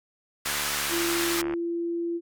pink band-pass noise, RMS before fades -29 dBFS, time 0.45-1.42 s, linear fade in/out 10 ms, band 1100 to 16000 Hz, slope 24 dB/octave
click train, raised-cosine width 0.5 ms, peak -20 dBFS, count 80, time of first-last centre 0.46-1.538 s, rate 73.3 Hz
sine tone, 340.2 Hz, F4, 45 cents flat, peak -26 dBFS, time 0.89-2.21 s, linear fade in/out 50 ms
effects none

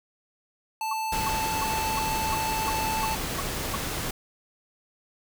square tone, 880 Hz, A5, in tune, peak -28 dBFS, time 0.81-3.15 s, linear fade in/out 2 ms
sine tone bursts, 1108.7 Hz, C#6, in tune, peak -27 dBFS, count 9, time 0.91-3.757 s, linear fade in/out 5 ms, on 23 ms, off 330 ms
pink noise, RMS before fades -31 dBFS, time 1.12-4.11 s, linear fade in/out 5 ms
effects none

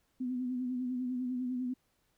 sine tone with vibrato, 251.5 Hz, B3, 32 cents sharp, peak -32 dBFS, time 0.2-1.74 s, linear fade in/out 10 ms, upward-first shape sine, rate 10 Hz, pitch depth 44 cents each way, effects pink hiss -75 dBFS RMS until 2.17 s

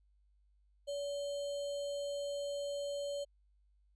sine tone with sample-and-hold, 570 Hz, C#5, 48 cents sharp, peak -36 dBFS, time 0.87-3.25 s, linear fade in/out 20 ms, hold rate 3675 Hz, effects added 50 Hz sine -67 dBFS peak until 3.95 s + resampled to 22050 Hz

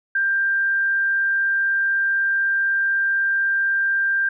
sine tone, 1586 Hz, G6, 20 cents sharp, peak -17 dBFS, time 0.15-4.29 s, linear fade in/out 5 ms, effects none

